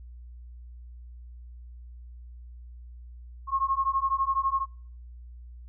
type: beating tone pair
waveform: sine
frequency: 1076 / 1088 Hz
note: C6 / C#6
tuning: +48 / -33 cents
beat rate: 12 Hz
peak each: -27 dBFS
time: 3.47-4.66 s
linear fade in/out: 50 ms
effects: noise-tail reverb RT60 0.5 s tail -25 dB re dry + added 60 Hz sine -42 dBFS peak until 5.68 s